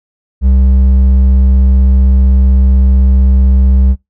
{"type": "tone with hard clipping", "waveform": "sine", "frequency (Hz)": 65.41, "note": "C2", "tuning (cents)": 0, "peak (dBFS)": -6, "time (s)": [0.41, 3.96], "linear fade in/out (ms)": 50, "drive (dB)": 5, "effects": ["noise-tail reverb RT60 0.2 s tail -24 dB re dry"]}